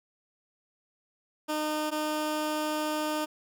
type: tone pair in turn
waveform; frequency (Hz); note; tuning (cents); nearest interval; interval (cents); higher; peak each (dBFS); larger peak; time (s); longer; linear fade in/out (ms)
15% pulse; 305.6 / 305.6; D#4 / D#4; -31 / -31; unison; 0; neither; -22; neither; 1.48-1.91 / 1.91-3.26; second; 20
effects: none